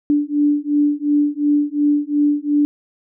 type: beating tone pair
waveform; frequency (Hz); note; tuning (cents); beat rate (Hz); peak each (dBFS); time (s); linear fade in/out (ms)
sine; 291.3 / 294.1; D4 / D4; -14 / +3; 2.8; -17; 0.1-2.65; 0
effects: none

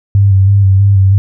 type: tone with vibrato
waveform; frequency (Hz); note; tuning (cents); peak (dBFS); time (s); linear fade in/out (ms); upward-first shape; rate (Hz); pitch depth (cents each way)
sine; 98; G2; 0; -4; 0.15-1.18; 0; square; 3.1; 31
effects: none

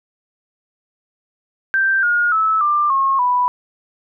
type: tone with pitch steps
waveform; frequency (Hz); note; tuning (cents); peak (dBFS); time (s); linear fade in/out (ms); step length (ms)
sine; 1568 / 1429.6 / 1303.4 / 1188.3 / 1083.4 / 987.8; G6 / F6 / E6 / D6 / C#6 / B5; 0 / +40 / -20 / +20 / -40 / 0; -13; 1.74-3.48; 0; 290
effects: none

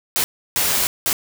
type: noise bursts at uneven times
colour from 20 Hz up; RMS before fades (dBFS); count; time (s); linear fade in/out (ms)
white; -19; 3; 0.16-0.24 / 0.56-0.87 / 1.06-1.13; 0
effects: none

